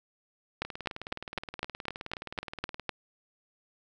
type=two click trains; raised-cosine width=0.3 ms; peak=-22 / -14 dBFS; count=42 / 10; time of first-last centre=0.65-2.797 / 0.62-2.893 s; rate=19.1 / 3.96 Hz; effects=none